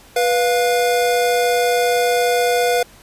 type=tone pair together; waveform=square; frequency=489.7 / 703.5 Hz; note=B4 / F5; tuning=-15 / +12 cents; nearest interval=tritone; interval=627 cents; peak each=-17 / -19 dBFS; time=0.16-2.83 s; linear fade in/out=5 ms; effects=pink hiss -46 dBFS RMS until 3.02 s + resampled to 32000 Hz